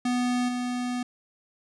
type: tone with level steps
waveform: square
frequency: 246.9 Hz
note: B3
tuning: in tune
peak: -24 / -28 dBFS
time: 0.05-1.03 s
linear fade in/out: 5 ms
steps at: 0.48 s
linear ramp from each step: 10 ms
effects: resampled to 22050 Hz